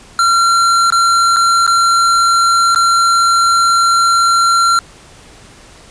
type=tone with dropouts; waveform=square; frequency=1369 Hz; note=F6; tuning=35 cents flat; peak=-9 dBFS; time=0.19-4.79 s; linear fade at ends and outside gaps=1 ms; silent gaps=0.903-0.923 / 1.362-1.367 / 1.666-1.676 / 2.748-2.759 s; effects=pink hiss -40 dBFS RMS until 5.9 s + resampled to 22050 Hz